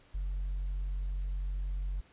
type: tone with tanh clipping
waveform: sine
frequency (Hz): 46.25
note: F#1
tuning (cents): 0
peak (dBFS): -32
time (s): 0.14-2.01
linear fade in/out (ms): 10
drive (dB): 1
effects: pink hiss -62 dBFS RMS until 2.12 s + resampled to 8000 Hz